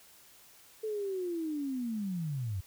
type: linear sweep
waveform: sine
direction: down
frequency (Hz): 441.5 to 87.31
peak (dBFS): -32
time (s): 0.83-2.61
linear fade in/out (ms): 10
effects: white hiss -58 dBFS RMS until 2.66 s